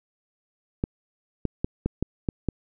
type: clicks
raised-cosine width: 3 ms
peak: -11 dBFS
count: 7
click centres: 0.839 / 1.453 / 1.645 / 1.86 / 2.026 / 2.288 / 2.487 s
effects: none